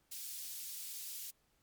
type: high-pass noise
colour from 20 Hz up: white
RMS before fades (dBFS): -45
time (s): 0.11-1.31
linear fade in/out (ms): 10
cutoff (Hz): 3900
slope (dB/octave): 12
effects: pink hiss -75 dBFS RMS until 1.62 s + MP3 96 kbps